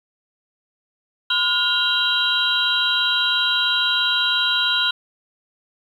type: tone cluster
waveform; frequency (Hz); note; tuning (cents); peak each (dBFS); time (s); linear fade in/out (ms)
sine; 1023 / 1429 / 2800 / 3163 / 3908; C6 / F6 / F7 / G7 / B7; -39 / +39 / +4 / +15 / -19; -30 / -22 / -27 / -22 / -21; 1.3-4.91; 5
effects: 8-bit